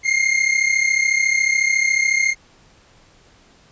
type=tone pair together; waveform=45% pulse; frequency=2108 / 2142 Hz; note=C7 / C7; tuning=+12 / +40 cents; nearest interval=unison; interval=28 cents; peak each=-18 dBFS; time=0.03-2.35 s; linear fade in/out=50 ms; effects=pink hiss -52 dBFS RMS until 3.71 s + resampled to 16000 Hz